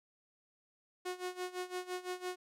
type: tone with tremolo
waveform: sawtooth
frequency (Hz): 363.6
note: F#4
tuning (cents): -30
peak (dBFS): -32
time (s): 1.05-2.36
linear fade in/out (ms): 10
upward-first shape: sine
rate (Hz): 5.9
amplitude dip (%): 85
effects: low-pass 12000 Hz 12 dB/octave